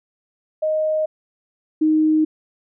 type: tone pair in turn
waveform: sine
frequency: 622.3 / 311.1 Hz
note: D#5 / D#4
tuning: 0 / 0 cents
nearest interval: octave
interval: 1200 cents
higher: first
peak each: -17 / -13 dBFS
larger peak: second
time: 0.62-1.06 / 1.81-2.25 s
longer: neither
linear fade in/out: 10 ms
effects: none